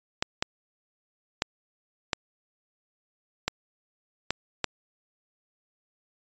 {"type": "clicks", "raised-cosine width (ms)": 0.2, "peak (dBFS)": -7, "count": 7, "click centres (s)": [0.225, 0.425, 1.421, 2.132, 3.48, 4.306, 4.643], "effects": ["resampled to 16000 Hz"]}